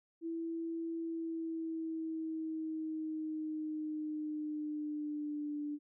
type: tone with pitch glide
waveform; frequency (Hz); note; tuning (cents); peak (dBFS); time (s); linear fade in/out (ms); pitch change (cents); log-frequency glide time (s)
sine; 330.4 to 294.4; E4 to D4; +4 to +4; -36; 0.21-5.79; 50; -200; 0.99-5.62
effects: none